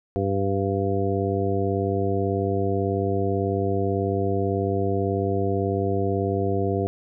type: harmonic tone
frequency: 98.2 Hz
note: G2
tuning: 4 cents sharp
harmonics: 1 / 2 / 3 / 4 / 5 / 7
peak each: -26 / -30 / -30 / -26 / -29 / -30 dBFS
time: 0.16-6.87 s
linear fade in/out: 0 ms
effects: none